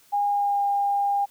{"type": "tone with pitch glide", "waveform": "sine", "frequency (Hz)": [815, 805.2], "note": ["G#5", "G5"], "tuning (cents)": [-33, 46], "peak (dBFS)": -20, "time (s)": [0.12, 1.26], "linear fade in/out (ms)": 20, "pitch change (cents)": -21, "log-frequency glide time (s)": [0.26, 0.64], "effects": ["white hiss -57 dBFS RMS until 1.3 s"]}